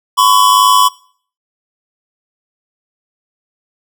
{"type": "tone pair together", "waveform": "square", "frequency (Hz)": [1015, 1117.4], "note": ["B5", "C#6"], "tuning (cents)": [47, 13], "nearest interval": "major second", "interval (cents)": 166, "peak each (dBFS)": -10, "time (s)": [0.17, 0.89], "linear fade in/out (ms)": 20, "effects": ["noise-tail reverb RT60 0.5 s tail -21 dB re dry"]}